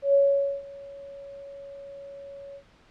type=tone with ADSR envelope; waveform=sine; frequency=558 Hz; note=C#5; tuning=11 cents sharp; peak=-15 dBFS; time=0.02-2.63 s; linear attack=120 ms; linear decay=480 ms; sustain=-24 dB; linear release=74 ms; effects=pink hiss -58 dBFS RMS until 2.9 s + low-pass 4000 Hz 12 dB/octave